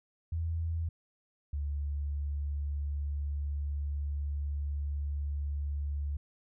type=tone pair in turn; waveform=sine; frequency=82.2 / 72.04 Hz; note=E2 / D2; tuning=-4 / -33 cents; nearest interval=major second; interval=229 cents; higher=first; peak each=-30 / -31 dBFS; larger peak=first; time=0.32-0.89 / 1.53-6.17 s; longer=second; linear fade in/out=5 ms; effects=none